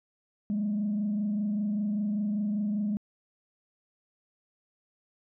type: tone with frequency modulation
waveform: sine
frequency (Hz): 207.7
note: G#3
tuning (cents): 0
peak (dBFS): -25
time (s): 0.5-2.97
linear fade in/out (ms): 0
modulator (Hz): 25.1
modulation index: 0.42
effects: tanh soft clip ceiling -23 dBFS